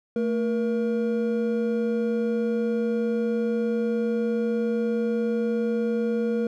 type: tone pair together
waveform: triangle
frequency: 223.6 / 473.8 Hz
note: A3 / A#4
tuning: +28 / +28 cents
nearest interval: octave + minor second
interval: 1300 cents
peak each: -23 dBFS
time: 0.16-6.47 s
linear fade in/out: 2 ms
effects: none